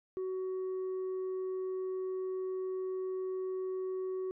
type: tone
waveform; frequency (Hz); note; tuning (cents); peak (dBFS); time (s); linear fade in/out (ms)
sine; 374.4; F#4; +20; -31; 0.17-4.31; 0
effects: tanh soft clip ceiling -33 dBFS